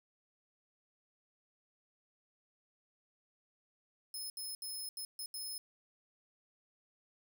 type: tone bursts at uneven times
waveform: 15% pulse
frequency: 5180 Hz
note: E8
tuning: 31 cents flat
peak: -35 dBFS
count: 6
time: 4.14-4.3 / 4.37-4.55 / 4.62-4.89 / 4.97-5.05 / 5.19-5.26 / 5.34-5.58 s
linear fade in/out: 2 ms
effects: 11-bit